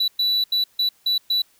triangle tone bursts at uneven times, 3951 Hz, B7, in tune, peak -16 dBFS, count 6, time 0-0.08 / 0.19-0.44 / 0.52-0.64 / 0.79-0.89 / 1.06-1.18 / 1.3-1.42 s, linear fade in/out 5 ms, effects white hiss -59 dBFS RMS until 1.59 s

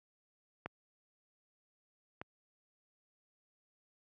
clicks, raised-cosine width 0.5 ms, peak -24 / -27 dBFS, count 2, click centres 0.66 / 2.215 s, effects high-pass 80 Hz 12 dB/octave

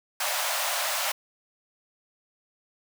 pink high-pass noise, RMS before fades -28 dBFS, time 0.2-1.12 s, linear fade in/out 5 ms, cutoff 560 Hz, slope 96 dB/octave, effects none

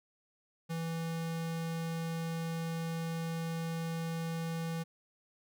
square tone, 164.81 Hz, E3, in tune, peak -35 dBFS, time 0.69-4.84 s, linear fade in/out 20 ms, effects none

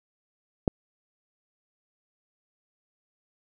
click, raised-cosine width 2 ms, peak -8 dBFS, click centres 0.678 s, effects none

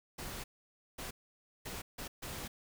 pink noise bursts at uneven times, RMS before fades -43 dBFS, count 5, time 0.18-0.44 / 0.98-1.11 / 1.65-1.82 / 1.98-2.08 / 2.22-2.48 s, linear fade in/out 10 ms, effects none

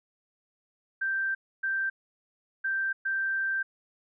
sine tone bursts at uneven times, 1568 Hz, G6, in tune, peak -26 dBFS, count 4, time 1.01-1.35 / 1.63-1.9 / 2.64-2.93 / 3.05-3.63 s, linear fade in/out 10 ms, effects none

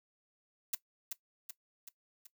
blue noise with echo, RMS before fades -33 dBFS, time 0.73-0.75 s, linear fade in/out 5 ms, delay 380 ms, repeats 4, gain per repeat -5 dB, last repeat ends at 2.27 s, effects noise-tail reverb RT60 0.1 s tail -17 dB re dry

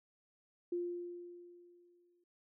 sine tone with exponential decay, 350 Hz, F4, 4 cents sharp, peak -33 dBFS, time 0.72-2.24 s, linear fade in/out 5 ms, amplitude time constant 330 ms, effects none

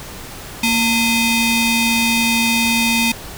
sawtooth ring-modulated tone, 1138 Hz, C#6, 45 cents sharp, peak -7 dBFS, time 0.63-3.12 s, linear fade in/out 5 ms, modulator 1370 Hz, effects pink hiss -33 dBFS RMS until 3.37 s

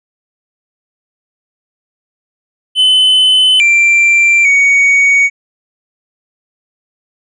triangle tone with pitch steps, 3032 / 2358 / 2239 Hz, F#7 / D7 / C#7, +42 / +6 / +17 cents, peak -4 dBFS, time 2.75-5.3 s, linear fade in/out 50 ms, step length 850 ms, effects resampled to 22050 Hz

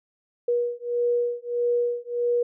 sine beating tone pair, 480 / 481.6 Hz, B4 / B4, -49 / -44 cents, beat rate 1.6 Hz, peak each -25 dBFS, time 0.48-2.43 s, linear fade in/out 5 ms, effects none

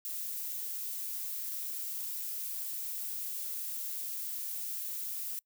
violet noise, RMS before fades -38 dBFS, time 0.05-5.39 s, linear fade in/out 0 ms, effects noise-tail reverb RT60 0.1 s tail -25 dB re dry

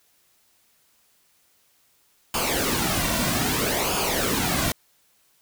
pink noise with flanger, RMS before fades -24 dBFS, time 2.34-4.72 s, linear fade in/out 2 ms, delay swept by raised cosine 0.51 to 2.41 ms, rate 0.62 Hz, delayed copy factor -0.65, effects white hiss -63 dBFS RMS until 5.41 s

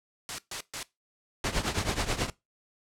white noise bursts, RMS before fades -34 dBFS, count 3, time 0.29-0.829 s, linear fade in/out 0 ms, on 93 ms, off 130 ms
pink noise with tremolo, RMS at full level -26 dBFS, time 1.44-2.3 s, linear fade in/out 2 ms, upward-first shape triangle, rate 9.3 Hz, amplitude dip 85%
effects noise-tail reverb RT60 0.2 s tail -20 dB re dry + low-pass 8000 Hz 12 dB/octave

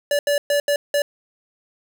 square tone bursts at uneven times, 577 Hz, D5, 31 cents flat, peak -17 dBFS, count 5, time 0.11-0.19 / 0.27-0.38 / 0.5-0.6 / 0.68-0.76 / 0.94-1.02 s, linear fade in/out 2 ms, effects none

